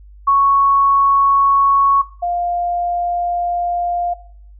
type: tone pair in turn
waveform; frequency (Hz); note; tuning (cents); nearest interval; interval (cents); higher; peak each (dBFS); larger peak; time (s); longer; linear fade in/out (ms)
sine; 1108.7 / 701.1; C#6 / F5; 0 / +7; minor sixth; 793; first; -9 / -16; first; 0.27-2.02 / 2.22-4.14; second; 10
effects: noise-tail reverb RT60 0.6 s tail -18 dB re dry + added 50 Hz sine -38 dBFS peak until 4.59 s